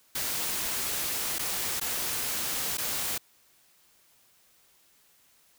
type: noise with dropouts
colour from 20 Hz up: white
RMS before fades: -31 dBFS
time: 0.15-3.18 s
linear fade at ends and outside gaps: 5 ms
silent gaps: 1.385-1.392 / 1.799-1.812 / 2.773-2.781 s
effects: white hiss -63 dBFS RMS until 5.58 s